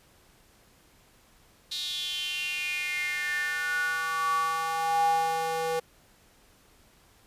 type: tone with high-pass filter sweep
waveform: square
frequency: 162.7 Hz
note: E3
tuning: 22 cents flat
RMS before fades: -29 dBFS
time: 1.71-5.8 s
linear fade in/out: 10 ms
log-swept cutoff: 3900 to 570 Hz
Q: 7.8
effects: pink hiss -60 dBFS RMS until 7.26 s + resampled to 32000 Hz